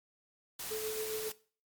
white noise, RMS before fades -41 dBFS, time 0.59-1.32 s, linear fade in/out 5 ms
sine tone with tremolo, 435 Hz, A4, 20 cents flat, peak -34 dBFS, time 0.7-1.3 s, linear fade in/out 20 ms, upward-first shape sine, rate 7.3 Hz, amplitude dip 45%
effects noise-tail reverb RT60 0.4 s tail -19 dB re dry + MP3 96 kbps

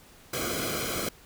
pink noise with comb filter, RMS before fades -31 dBFS, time 0.33-1.09 s, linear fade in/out 5 ms, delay 1.1 ms, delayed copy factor -0.85, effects pink hiss -54 dBFS RMS until 1.25 s

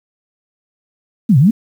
sine exponential two-way sweep, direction down then up, 246.1 to 120.8 to 246.1 Hz, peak -6 dBFS, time 1.29-1.51 s, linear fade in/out 10 ms, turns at 1.38 s, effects 7-bit

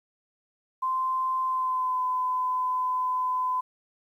sine tone with pitch glide, 1038 to 1013.1 Hz, C6 to B5, -14 to +44 cents, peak -24 dBFS, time 0.82-3.61 s, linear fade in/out 10 ms, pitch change -42 cents, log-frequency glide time 1.44-2.01 s, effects 10-bit

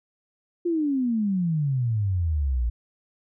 sine exponential sweep, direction down, 354.2 to 56 Hz, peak -21 dBFS, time 0.65-2.7 s, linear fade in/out 10 ms, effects none

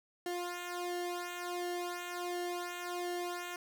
sawtooth tone with flanger, 353 Hz, F4, 19 cents sharp, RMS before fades -39 dBFS, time 0.26-3.56 s, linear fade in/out 2 ms, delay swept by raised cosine 2 to 2.64 ms, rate 1.4 Hz, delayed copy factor -1, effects none

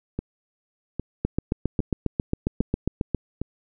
two click trains, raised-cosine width 3 ms, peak -14 / -9 dBFS, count 5 / 15, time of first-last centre 0.19-3.416 / 1.25-3.147 s, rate 1.24 / 7.38 Hz, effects none

